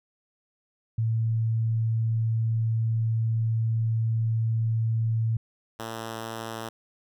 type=tone pair in turn; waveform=sine / 5% pulse; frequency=112.8 / 112.8 Hz; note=A2 / A2; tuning=+44 / +44 cents; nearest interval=unison; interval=0 cents; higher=neither; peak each=-22 / -22 dBFS; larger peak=neither; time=0.98-5.37 / 5.79-6.69 s; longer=first; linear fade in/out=5 ms; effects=none